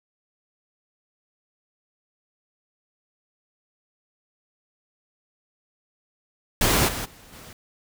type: noise with level steps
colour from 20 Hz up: pink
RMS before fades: -20 / -30 / -49 / -44 dBFS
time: 6.61-7.53 s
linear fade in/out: 2 ms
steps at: 6.87 / 7.04 / 7.32 s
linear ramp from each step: 20 ms
effects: none